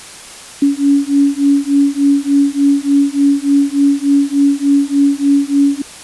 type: beating tone pair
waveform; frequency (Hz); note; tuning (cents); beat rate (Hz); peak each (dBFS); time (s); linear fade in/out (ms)
sine; 280 / 283.4; C#4 / C#4; +18 / +38; 3.4; -12; 0.62-5.82; 5
effects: white hiss -33 dBFS RMS until 6.03 s + resampled to 24000 Hz